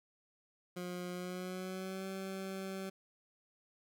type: tone with pitch glide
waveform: 20% pulse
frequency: 178.8 to 191.63 Hz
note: F3 to G3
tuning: +41 to -39 cents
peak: -35 dBFS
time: 0.76-2.9 s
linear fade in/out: 10 ms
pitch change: +120 cents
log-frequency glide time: 1.12-2.07 s
effects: none